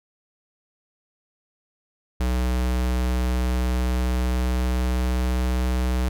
square tone with pitch glide, 62.2 to 62.6 Hz, B1 to B1, +13 to +24 cents, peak -21 dBFS, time 2.2-6.09 s, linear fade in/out 5 ms, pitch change +11 cents, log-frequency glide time 3.73-5.61 s, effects none

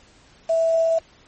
sine tone with quantisation, 656 Hz, E5, 9 cents flat, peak -16 dBFS, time 0.49-0.99 s, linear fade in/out 10 ms, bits 6, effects pink hiss -53 dBFS RMS until 1.27 s + MP3 32 kbps

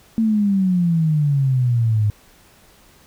sine exponential sweep, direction down, 227.6 to 103.2 Hz, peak -14 dBFS, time 0.18-2.1 s, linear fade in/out 0 ms, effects pink hiss -51 dBFS RMS until 3.06 s

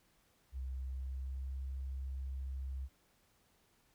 sine tone with pitch glide, 65 to 66.44 Hz, C2 to C2, -11 to +27 cents, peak -38 dBFS, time 0.52-2.89 s, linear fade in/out 50 ms, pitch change +38 cents, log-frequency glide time 0.7-1.56 s, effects pink hiss -72 dBFS RMS until 3.94 s

